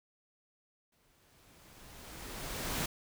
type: noise with exponential growth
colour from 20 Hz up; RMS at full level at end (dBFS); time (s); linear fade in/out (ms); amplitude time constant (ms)
pink; -33; 0.92-2.86; 5; 420
effects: none